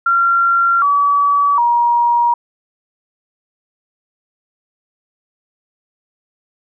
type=tone with pitch steps; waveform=sine; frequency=1375 / 1143 / 950.1 Hz; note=F6 / D6 / A#5; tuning=-27 / -47 / +33 cents; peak=-10 dBFS; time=0.06-2.34 s; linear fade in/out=5 ms; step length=760 ms; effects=none